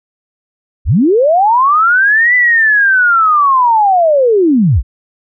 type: linear two-way sweep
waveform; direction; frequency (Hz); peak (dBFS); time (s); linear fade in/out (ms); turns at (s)
sine; up then down; 38.89 to 2002 to 38.89; -6; 0.85-4.83; 50; 2.35
effects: none